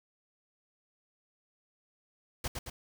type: noise with echo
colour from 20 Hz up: pink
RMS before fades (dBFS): -34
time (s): 2.44-2.48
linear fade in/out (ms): 5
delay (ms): 110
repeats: 2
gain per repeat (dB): -4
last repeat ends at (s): 2.7
effects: none